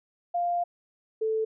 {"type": "tone pair in turn", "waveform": "sine", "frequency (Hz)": [698.5, 440], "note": ["F5", "A4"], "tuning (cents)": [0, 0], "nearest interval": "minor sixth", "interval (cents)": 800, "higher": "first", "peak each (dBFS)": -24, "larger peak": "neither", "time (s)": [[0.34, 0.64], [1.21, 1.45]], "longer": "first", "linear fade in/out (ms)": 10, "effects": []}